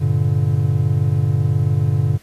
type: chord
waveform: triangle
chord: G minor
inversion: none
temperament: equal with one note detuned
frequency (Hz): 98 / 116.54 / 144.06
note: G2 / Bb2 / D3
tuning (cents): 0 / 0 / -33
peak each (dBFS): -17 / -17 / -16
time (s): 0-2.18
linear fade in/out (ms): 20
effects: pink hiss -49 dBFS RMS until 2.22 s + resampled to 32000 Hz